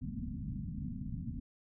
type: low-pass noise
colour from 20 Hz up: white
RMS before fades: -40 dBFS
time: 0.01-1.4 s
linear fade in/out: 10 ms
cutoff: 260 Hz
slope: 96 dB/octave
effects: none